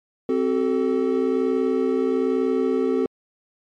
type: chord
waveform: triangle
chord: F# diminished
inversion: second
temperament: equal with one note detuned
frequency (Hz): 261.6 / 378.9 / 440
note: C4 / F#4 / A4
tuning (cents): 0 / +41 / 0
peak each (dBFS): -21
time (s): 0.29-3.06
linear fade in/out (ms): 2
effects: MP3 48 kbps